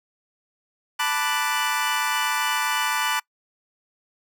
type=chord; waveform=25% pulse; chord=B minor seventh; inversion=third; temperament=equal; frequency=880 / 987.8 / 1174.7 / 1480 Hz; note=A5 / B5 / D6 / F#6; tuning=0 / 0 / 0 / 0 cents; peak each=-24 dBFS; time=0.99-3.2 s; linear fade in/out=10 ms; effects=noise-tail reverb RT60 0.1 s tail -25 dB re dry